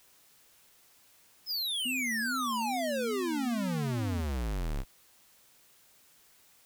square exponential sweep, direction down, 5274 to 30.87 Hz, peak -31 dBFS, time 1.46-4.85 s, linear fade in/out 50 ms
sine tone with vibrato, 241.4 Hz, B3, 39 cents flat, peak -35 dBFS, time 1.85-4.21 s, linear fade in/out 10 ms, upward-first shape sine, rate 2.4 Hz, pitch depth 130 cents each way
effects white hiss -62 dBFS RMS until 6.65 s

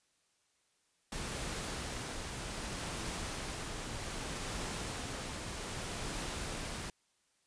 pink noise with tremolo, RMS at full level -39 dBFS, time 1.12-6.9 s, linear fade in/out 2 ms, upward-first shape triangle, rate 0.64 Hz, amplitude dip 30%, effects white hiss -75 dBFS RMS until 7.46 s + resampled to 22050 Hz

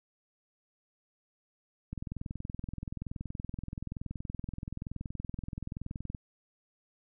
click train, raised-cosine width 5 ms, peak -25 dBFS, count 90, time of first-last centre 1.93-6.148 s, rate 21.1 Hz, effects none

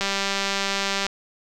click train, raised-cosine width 0.2 ms, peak -7 dBFS, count 209, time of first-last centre 0.01-1.066 s, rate 197 Hz, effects none

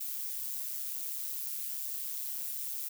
violet noise with amplitude modulation, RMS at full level -35 dBFS, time 0-2.89 s, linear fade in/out 10 ms, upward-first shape sine, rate 136 Hz, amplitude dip 55%, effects none

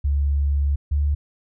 sine tone pair in turn, 71 / 72.53 Hz, C#2 / D2, +42 / -21 cents, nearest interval unison, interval 37 cents, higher second, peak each -17 dBFS, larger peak neither, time 0.04-0.76 / 0.91-1.15 s, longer first, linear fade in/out 10 ms, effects none

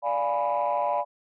sine chord, D diminished seventh, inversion none, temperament equal with one note detuned, 585 / 698.5 / 830.6 / 987.8 Hz, D5 / F5 / Ab5 / Cb6, -7 / 0 / 0 / 0 cents, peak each -27 / -28 / -28 / -27 dBFS, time 0.02-1.05 s, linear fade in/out 50 ms, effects tanh soft clip ceiling -17 dBFS

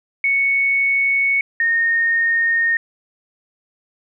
sine tone pair in turn, 2217 / 1842.7 Hz, C#7 / A#6, 0 / -21 cents, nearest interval minor third, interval 321 cents, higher first, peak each -14 dBFS, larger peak neither, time 0.24-1.41 / 1.6-2.77 s, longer neither, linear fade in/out 2 ms, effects none

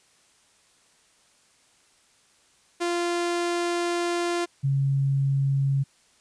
sawtooth / sine tone pair in turn, 346.5 / 137.51 Hz, F4 / C#3, -14 / -14 cents, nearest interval octave + major third, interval 1600 cents, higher first, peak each -20 dBFS, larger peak neither, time 2.8-4.46 / 4.63-5.84 s, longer first, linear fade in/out 20 ms, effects white hiss -61 dBFS RMS until 6.2 s + resampled to 22050 Hz

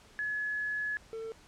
sine / triangle tone pair in turn, 1700 / 448.2 Hz, G#6 / A4, +40 / +32 cents, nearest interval octave + major seventh, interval 2308 cents, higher first, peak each -31 / -35 dBFS, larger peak first, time 0.19-0.97 / 1.13-1.32 s, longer first, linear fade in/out 0 ms, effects pink hiss -58 dBFS RMS until 1.47 s + low-pass 8000 Hz 12 dB/octave

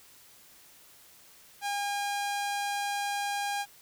sawtooth tone with low-pass filter, 810 Hz, G#5, 43 cents flat, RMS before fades -32 dBFS, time 1.61-3.66 s, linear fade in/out 50 ms, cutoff 11000 Hz, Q 0.86, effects white hiss -56 dBFS RMS until 3.81 s

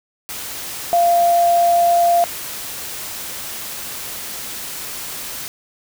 sine tone in noise, 691 Hz, F5, 19 cents flat, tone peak -11 dBFS, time 0.93-2.24 s, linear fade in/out 0 ms, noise white, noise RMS -29 dBFS, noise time 0.29-5.48 s, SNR +15 dB, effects none

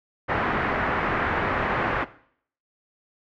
white low-pass noise, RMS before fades -25 dBFS, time 0.28-2.05 s, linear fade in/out 20 ms, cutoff 1800 Hz, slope 24 dB/octave, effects noise-tail reverb RT60 0.6 s tail -17 dB re dry

